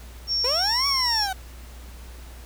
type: tone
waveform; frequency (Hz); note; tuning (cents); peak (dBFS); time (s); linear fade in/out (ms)
sine; 5490; F8; -31; -21; 0.27-1.28; 50
type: linear two-way sweep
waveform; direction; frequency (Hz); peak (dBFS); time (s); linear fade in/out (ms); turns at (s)
30% pulse; up then down; 466.2 to 1141 to 742; -23; 0.44-1.33; 5; 0.87
effects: added 60 Hz sine -39 dBFS peak until 2.45 s + pink hiss -48 dBFS RMS until 2.45 s